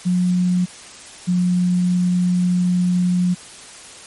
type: tone pair in turn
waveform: sine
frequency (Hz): 180 / 179.17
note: F#3 / F3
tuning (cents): -47 / +45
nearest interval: unison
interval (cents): 8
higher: first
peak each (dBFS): -14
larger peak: neither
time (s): 0.05-0.66 / 1.27-3.35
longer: second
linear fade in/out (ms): 20
effects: white hiss -39 dBFS RMS until 4.06 s + MP3 48 kbps